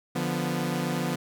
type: chord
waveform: sawtooth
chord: B diminished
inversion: first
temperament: equal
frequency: 146.83 / 174.61 / 246.9 Hz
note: D3 / F3 / B3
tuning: 0 / 0 / 0 cents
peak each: -28 / -26 / -27 dBFS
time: 0.15-1.16 s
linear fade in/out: 10 ms
effects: none